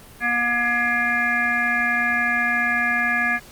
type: harmonic tone with a mistuned harmonic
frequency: 240 Hz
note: B3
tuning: 49 cents flat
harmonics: 1 / 3 / 5 / 7 / 9 / 10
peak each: -30 / -28 / -30 / -20 / -27 / -29 dBFS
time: 0.2-3.4 s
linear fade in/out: 50 ms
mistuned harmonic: 9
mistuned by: -47 cents
effects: pink hiss -45 dBFS RMS until 3.51 s + Opus 32 kbps